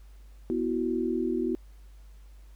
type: chord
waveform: sine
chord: B suspended fourth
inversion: none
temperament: just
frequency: 246.9 / 329.3 / 370.4 Hz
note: B3 / E4 / F#4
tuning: 0 / -2 / +2 cents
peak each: -30 dBFS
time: 0.5-1.55 s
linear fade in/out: 0 ms
effects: added 50 Hz sine -47 dBFS peak until 2.55 s + pink hiss -65 dBFS RMS until 2.55 s